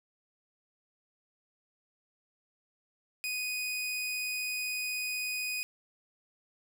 sawtooth tone, 2489 Hz, D#7, in tune, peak -29 dBFS, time 3.24-5.63 s, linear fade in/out 0 ms, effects none

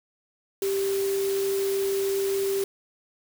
sine tone in noise, 392 Hz, G4, in tune, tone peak -23 dBFS, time 0.62-2.64 s, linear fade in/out 2 ms, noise white, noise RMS -36 dBFS, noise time 0.62-2.64 s, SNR +10 dB, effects none

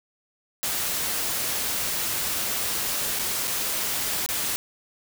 white noise with dropouts, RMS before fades -27 dBFS, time 0.63-4.56 s, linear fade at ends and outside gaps 0 ms, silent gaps 3.19-3.194 / 3.473-3.478 / 4.262-4.289 s, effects none

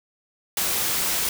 white noise, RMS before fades -24 dBFS, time 0.57-1.29 s, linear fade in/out 2 ms, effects none

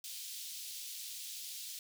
pink high-pass noise, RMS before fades -45 dBFS, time 0.04-1.79 s, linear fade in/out 2 ms, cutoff 3300 Hz, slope 24 dB/octave, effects none

